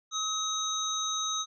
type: tone cluster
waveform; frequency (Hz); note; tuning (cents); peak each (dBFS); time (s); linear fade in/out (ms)
sine; 1272 / 3803 / 6270; D#6 / A#7 / G8; +38 / +34 / -1; -34 / -32 / -34; 0.11-1.46; 50
effects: none